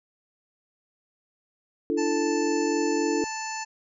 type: chord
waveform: sine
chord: D suspended second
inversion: none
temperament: equal with one note detuned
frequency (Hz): 293.7 / 337.5 / 440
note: D4 / E4 / A4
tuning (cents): 0 / +41 / 0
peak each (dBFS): -27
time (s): 1.9-3.24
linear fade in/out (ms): 0
type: harmonic tone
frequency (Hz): 880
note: A5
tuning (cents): 0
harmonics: 1 / 2 / 3 / 5 / 6 / 7 / 8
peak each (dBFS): -33 / -38 / -39 / -42 / -44 / -41 / -40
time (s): 1.97-3.65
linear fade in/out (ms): 20
effects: none